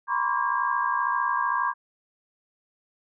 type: tone cluster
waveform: sine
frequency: 956 / 1018 / 1071 / 1147 / 1615 Hz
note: A#5 / C6 / C6 / D6 / G#6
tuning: +43 / -48 / +40 / -41 / -49 cents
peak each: -29 dBFS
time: 0.07-1.74 s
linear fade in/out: 50 ms
effects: none